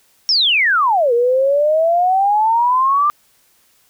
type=exponential two-way sweep; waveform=sine; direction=down then up; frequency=5588 to 466.2 to 1200 Hz; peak=-11 dBFS; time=0.29-3.1 s; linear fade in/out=0 ms; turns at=1.13 s; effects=white hiss -56 dBFS RMS until 3.89 s